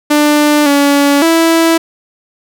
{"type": "tone with pitch steps", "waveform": "sawtooth", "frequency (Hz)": [296.9, 283.9, 329.1], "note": ["D4", "C#4", "E4"], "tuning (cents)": [19, 41, -3], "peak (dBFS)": -3, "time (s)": [0.1, 1.78], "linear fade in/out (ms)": 10, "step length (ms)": 560, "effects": []}